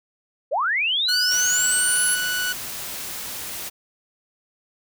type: linear sweep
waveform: sine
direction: up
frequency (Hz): 466.3 to 10840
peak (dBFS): -19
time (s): 0.51-2.16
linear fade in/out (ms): 20
type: tone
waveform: sawtooth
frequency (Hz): 1480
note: F#6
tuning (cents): 0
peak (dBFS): -19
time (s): 1.08-2.53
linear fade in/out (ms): 10
type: noise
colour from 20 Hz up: white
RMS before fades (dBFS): -32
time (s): 1.3-3.7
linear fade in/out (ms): 20
effects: none